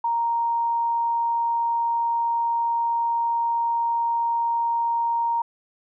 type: tone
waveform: sine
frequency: 932.3 Hz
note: A#5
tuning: in tune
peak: -20 dBFS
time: 0.04-5.42 s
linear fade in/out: 5 ms
effects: none